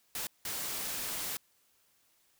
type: noise bursts at uneven times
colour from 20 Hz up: white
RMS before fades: -37 dBFS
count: 2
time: 0.15-0.27 / 0.45-1.37 s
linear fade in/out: 2 ms
effects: white hiss -70 dBFS RMS until 2.39 s